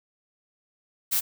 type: noise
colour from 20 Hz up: blue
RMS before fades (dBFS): -24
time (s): 1.11-1.21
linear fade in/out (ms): 20
effects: none